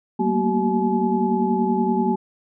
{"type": "tone cluster", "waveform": "sine", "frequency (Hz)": [190.4, 226.8, 237.3, 380.6, 853], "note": ["F#3", "A#3", "A#3", "F#4", "G#5"], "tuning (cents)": [50, -47, 31, 49, 46], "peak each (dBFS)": -24, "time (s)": [0.19, 2.16], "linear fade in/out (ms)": 10, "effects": []}